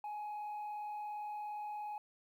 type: tone with frequency modulation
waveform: sine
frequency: 838 Hz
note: G#5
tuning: 15 cents sharp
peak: -37 dBFS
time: 0.04-1.98 s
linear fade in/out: 2 ms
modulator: 37.3 Hz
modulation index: 0.31
effects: tanh soft clip ceiling -39 dBFS + 12-bit